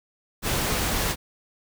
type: noise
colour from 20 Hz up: pink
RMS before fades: -25 dBFS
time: 0.42-1.16 s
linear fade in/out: 50 ms
effects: none